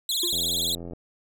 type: tone with vibrato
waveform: sawtooth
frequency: 3699 Hz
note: A#7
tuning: 14 cents flat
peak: -21 dBFS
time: 0.09-0.75 s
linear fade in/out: 2 ms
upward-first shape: sine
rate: 19 Hz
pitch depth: 210 cents each way
type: tone with exponential decay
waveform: triangle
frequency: 349.2 Hz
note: F4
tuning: in tune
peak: -24 dBFS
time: 0.23-0.41 s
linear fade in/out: 5 ms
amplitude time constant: 39 ms
type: click train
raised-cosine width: 2 ms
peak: -25 dBFS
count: 53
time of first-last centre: 0.33-0.934 s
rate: 86.1 Hz
effects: none